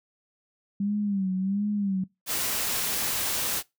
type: tone with vibrato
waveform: sine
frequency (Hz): 197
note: G3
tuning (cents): +9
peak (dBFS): -24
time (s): 0.8-2.04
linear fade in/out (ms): 5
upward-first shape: sine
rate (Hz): 1.4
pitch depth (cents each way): 98
type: noise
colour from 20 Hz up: white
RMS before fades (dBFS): -28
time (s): 2.26-3.63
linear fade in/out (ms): 50
effects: noise-tail reverb RT60 0.2 s tail -22 dB re dry